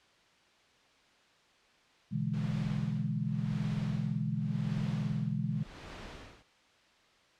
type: chord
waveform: sine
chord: E dominant seventh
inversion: second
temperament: equal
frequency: 123.47 / 146.83 / 164.81 / 207.7 Hz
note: B2 / D3 / E3 / G#3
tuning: 0 / 0 / 0 / 0 cents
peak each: -36 dBFS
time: 2.11-5.64 s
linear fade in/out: 20 ms
type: noise with tremolo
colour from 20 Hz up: pink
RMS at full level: -45 dBFS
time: 2.33-6.43 s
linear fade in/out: 10 ms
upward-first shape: sine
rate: 0.89 Hz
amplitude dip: 95%
effects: white hiss -64 dBFS RMS until 7.39 s + low-pass 4000 Hz 12 dB/octave